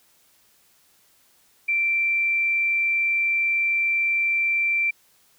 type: tone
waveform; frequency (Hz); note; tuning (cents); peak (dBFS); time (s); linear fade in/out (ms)
sine; 2349; D7; 0; -19; 1.68-4.91; 10
effects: white hiss -60 dBFS RMS until 5.38 s